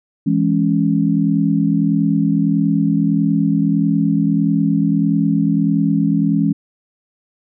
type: chord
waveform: sine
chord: C# minor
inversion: first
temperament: just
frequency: 166.31 / 207.9 / 277.2 Hz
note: E3 / G#3 / C#4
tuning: +16 / +2 / 0 cents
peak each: -17 dBFS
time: 0.26-6.53 s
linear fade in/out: 10 ms
effects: none